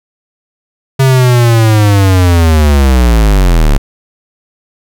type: linear sweep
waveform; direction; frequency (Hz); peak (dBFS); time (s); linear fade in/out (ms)
square; down; 135.2 to 33.65; -5; 0.99-3.78; 10
effects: none